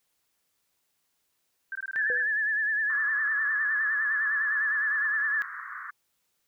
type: tone bursts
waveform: sine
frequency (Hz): 1568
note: G6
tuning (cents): 0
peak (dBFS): -31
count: 10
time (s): 1.72-2.23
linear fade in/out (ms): 2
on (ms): 33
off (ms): 20
type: tone with vibrato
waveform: sine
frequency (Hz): 1729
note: A6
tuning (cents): -31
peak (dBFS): -24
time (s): 1.96-5.42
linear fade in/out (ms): 0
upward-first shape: sine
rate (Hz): 9.8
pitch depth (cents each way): 61
type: tone with exponential decay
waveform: sine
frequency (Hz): 493.9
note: B4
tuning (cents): 0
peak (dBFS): -30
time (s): 2.1-2.36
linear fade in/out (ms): 0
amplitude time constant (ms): 55
type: band-pass noise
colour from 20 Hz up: pink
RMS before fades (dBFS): -39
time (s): 2.89-5.91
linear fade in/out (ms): 10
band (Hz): 1100 to 1900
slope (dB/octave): 96
effects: white hiss -75 dBFS RMS until 6.47 s